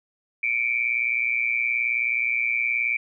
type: tone with amplitude modulation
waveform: sine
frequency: 2324 Hz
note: D7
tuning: 19 cents flat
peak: -17 dBFS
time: 0.43-2.97 s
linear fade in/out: 5 ms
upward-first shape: sine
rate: 119 Hz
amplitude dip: 90%
effects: none